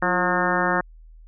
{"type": "harmonic tone with a mistuned harmonic", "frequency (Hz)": 180, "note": "F#3", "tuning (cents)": -47, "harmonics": [1, 2, 3, 4, 5, 6, 7, 8, 9, 10], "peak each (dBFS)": [-28, -28, -28, -28, -28, -28, -28, -28, -28, -28], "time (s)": [0.02, 0.81], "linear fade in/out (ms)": 5, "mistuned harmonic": 2, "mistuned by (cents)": -66, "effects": ["added 40 Hz sine -43 dBFS peak until 1.27 s"]}